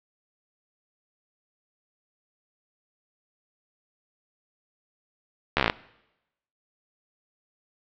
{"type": "slowing click train", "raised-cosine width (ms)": 0.3, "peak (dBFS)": -4, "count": 9, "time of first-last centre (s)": [5.57, 5.699], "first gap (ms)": 13, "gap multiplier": 1.06, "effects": ["noise-tail reverb RT60 0.9 s tail -21 dB re dry", "low-pass 4000 Hz 12 dB/octave"]}